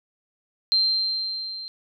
sine tone with level ramp, 4148 Hz, C8, 16 cents flat, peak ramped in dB -16 to -33 dBFS, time 0.72-1.68 s, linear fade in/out 0 ms, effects none

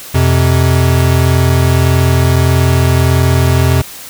square tone pair together, 87.31 / 128.94 Hz, F2 / C3, 0 / -25 cents, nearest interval perfect fifth, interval 675 cents, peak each -11 dBFS, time 0.14-3.82 s, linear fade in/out 10 ms, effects white hiss -30 dBFS RMS until 4.09 s

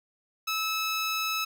15% pulse tone, 1300 Hz, E6, 24 cents flat, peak -21 dBFS, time 0.47-1.45 s, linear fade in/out 10 ms, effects none

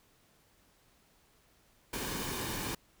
pink noise with comb filter, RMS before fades -37 dBFS, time 1.93-2.75 s, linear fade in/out 5 ms, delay 1.5 ms, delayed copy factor -0.5, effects pink hiss -67 dBFS RMS until 3 s

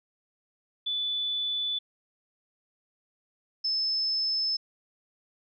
sine tone pair in turn, 3480 / 5240 Hz, A7 / E8, -20 / -11 cents, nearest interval perfect fifth, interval 709 cents, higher second, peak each -27 / -25 dBFS, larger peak second, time 0.86-1.79 / 3.64-4.57 s, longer neither, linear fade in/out 10 ms, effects none

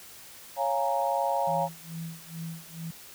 sine chord, Bb minor seventh, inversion first, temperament equal, 554.4 / 698.5 / 830.6 / 932.3 Hz, Db5 / F5 / Ab5 / Bb5, 0 / 0 / 0 / 0 cents, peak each -30 dBFS, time 0.56-1.69 s, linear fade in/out 50 ms
sine tone with tremolo, 164.81 Hz, E3, in tune, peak -33 dBFS, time 1.47-2.91 s, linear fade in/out 5 ms, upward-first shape sine, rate 2.3 Hz, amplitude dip 95%
effects white hiss -48 dBFS RMS until 3.14 s

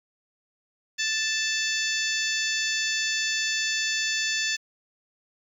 harmonic tone with a mistuned harmonic, 880 Hz, A5, in tune, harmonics 2 / 3 / 4 / 5 / 6 / 7 / 8, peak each -29 / -31 / -32 / -33 / -34 / -34 / -35 dBFS, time 0.98-4.57 s, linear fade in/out 20 ms, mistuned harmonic 5, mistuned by +37 cents, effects 9-bit

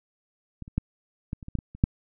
clicks, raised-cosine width 5 ms, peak -24 / -30 / -11 / -18 / -29 / -25 / -14 / -20 / -29 / -6 dBFS, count 10, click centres 0.623 / 0.679 / 0.78 / 1.331 / 1.428 / 1.484 / 1.553 / 1.588 / 1.75 / 1.839 s, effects none

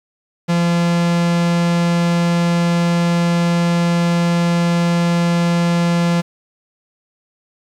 45% pulse tone, 171.5 Hz, F3, 31 cents flat, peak -13 dBFS, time 0.48-6.22 s, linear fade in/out 20 ms, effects low-pass 7000 Hz 12 dB/octave + 7-bit

